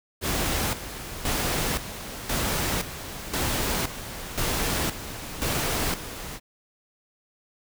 pink noise with tremolo, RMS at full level -26 dBFS, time 0.21-6.4 s, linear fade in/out 50 ms, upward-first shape square, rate 0.96 Hz, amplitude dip 70%, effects none

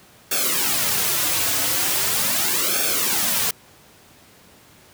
white noise with flanger, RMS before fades -21 dBFS, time 0.31-3.51 s, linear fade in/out 5 ms, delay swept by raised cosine 1 to 5.1 ms, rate 0.4 Hz, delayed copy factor -0.85, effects pink hiss -50 dBFS RMS until 4.93 s + high-pass 80 Hz 12 dB/octave

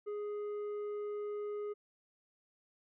sine tone with tanh clipping, 415.3 Hz, G#4, in tune, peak -38 dBFS, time 0.06-1.74 s, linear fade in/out 20 ms, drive 6 dB, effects none

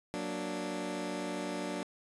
20% pulse chord, Gb augmented, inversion none, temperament equal, 185 / 233.1 / 293.7 Hz, Gb3 / Bb3 / D4, 0 / 0 / 0 cents, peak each -35 / -37 / -33 dBFS, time 0.14-1.83 s, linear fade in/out 0 ms, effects resampled to 24000 Hz

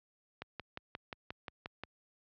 click train, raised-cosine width 0.3 ms, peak -24 dBFS, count 9, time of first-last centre 0.42-1.836 s, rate 5.65 Hz, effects high-pass 60 Hz 12 dB/octave + low-pass 4000 Hz 12 dB/octave

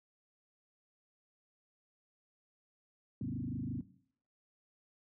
sine tone with frequency modulation, 186.3 Hz, F#3, 12 cents sharp, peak -35 dBFS, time 3.21-3.81 s, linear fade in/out 2 ms, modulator 25.7 Hz, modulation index 3.6, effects noise-tail reverb RT60 0.6 s tail -17 dB re dry + high-pass 60 Hz 12 dB/octave

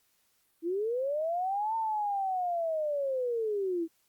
sine linear two-way sweep, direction up then down, 320 to 906 to 320 Hz, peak -28 dBFS, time 0.62-3.88 s, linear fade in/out 50 ms, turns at 1.76 s, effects white hiss -71 dBFS RMS until 4.08 s + Opus 48 kbps

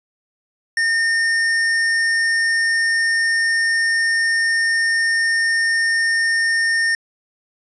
sine tone with hard clipping, 1824 Hz, A#6, 38 cents flat, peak -17 dBFS, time 0.77-6.95 s, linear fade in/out 2 ms, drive 11 dB, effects resampled to 24000 Hz

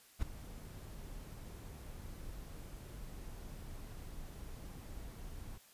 brown noise with ADSR envelope, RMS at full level -33 dBFS, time 0.19-5.58 s, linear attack 36 ms, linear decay 5 ms, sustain -15 dB, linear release 7 ms, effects white hiss -63 dBFS RMS until 5.73 s + resampled to 32000 Hz

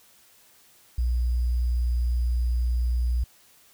sine tone with sample-and-hold, 60.3 Hz, B1, 41 cents flat, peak -21 dBFS, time 0.98-3.24 s, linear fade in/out 5 ms, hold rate 4900 Hz, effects white hiss -57 dBFS RMS until 3.73 s

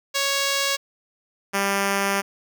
5% pulse tone pair in turn, 554.4 / 197.94 Hz, C#5 / G3, 0 / +17 cents, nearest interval octave + tritone, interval 1783 cents, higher first, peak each -9 dBFS, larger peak neither, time 0.14-0.77 / 1.53-2.22 s, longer second, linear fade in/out 20 ms, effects none

